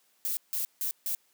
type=noise bursts at uneven times; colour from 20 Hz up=violet; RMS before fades=-31 dBFS; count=4; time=0.25-0.37 / 0.53-0.65 / 0.81-0.91 / 1.06-1.15 s; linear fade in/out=0 ms; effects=white hiss -68 dBFS RMS until 1.33 s + high-pass 200 Hz 12 dB/octave